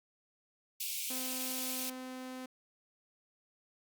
white high-pass noise, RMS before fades -38 dBFS, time 0.8-1.9 s, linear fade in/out 5 ms, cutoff 2200 Hz, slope 96 dB/octave
sawtooth tone, 256.7 Hz, C4, 33 cents flat, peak -38 dBFS, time 1.1-2.46 s, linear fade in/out 5 ms
effects Opus 48 kbps

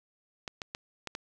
clicks, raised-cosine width 0.2 ms, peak -19 dBFS, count 5, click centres 0.478 / 0.618 / 0.749 / 1.073 / 1.151 s, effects none

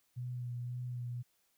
sine tone with vibrato, 122.8 Hz, B2, 9 cents flat, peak -37 dBFS, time 0.16-1.23 s, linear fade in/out 20 ms, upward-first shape sine, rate 1.9 Hz, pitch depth 21 cents each way, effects white hiss -75 dBFS RMS until 1.57 s

